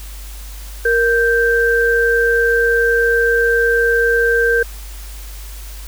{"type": "tone pair together", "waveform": "sine", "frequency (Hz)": [466.6, 1568], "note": ["A#4", "G6"], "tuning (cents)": [2, 0], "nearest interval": "octave + major sixth", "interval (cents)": 2098, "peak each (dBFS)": -14, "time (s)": [0.85, 4.63], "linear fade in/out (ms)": 5, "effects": ["added 50 Hz sine -29 dBFS peak until 5.87 s", "white hiss -38 dBFS RMS until 5.87 s"]}